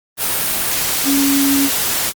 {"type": "tone in noise", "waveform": "sine", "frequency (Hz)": 277.2, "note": "C#4", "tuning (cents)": 0, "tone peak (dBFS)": -13, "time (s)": [1.04, 1.7], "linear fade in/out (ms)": 50, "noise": "white", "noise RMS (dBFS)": -18, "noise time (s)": [0.17, 2.13], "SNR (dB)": 2, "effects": ["Opus 32 kbps"]}